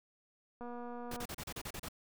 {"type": "click train", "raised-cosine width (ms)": 1, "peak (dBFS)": -33, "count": 155, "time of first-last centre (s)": [0.61, 1.249], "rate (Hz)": 241}
{"type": "noise bursts", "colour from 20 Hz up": "pink", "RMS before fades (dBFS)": -43, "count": 9, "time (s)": [1.11, 1.886], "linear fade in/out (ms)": 5, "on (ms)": 56, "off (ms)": 34}
{"effects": []}